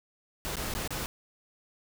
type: noise with dropouts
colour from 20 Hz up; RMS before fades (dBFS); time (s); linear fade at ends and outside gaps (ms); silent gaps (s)
pink; -34; 0.45-1.06; 0; 0.556-0.568 / 0.738-0.75 / 0.876-0.906
effects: none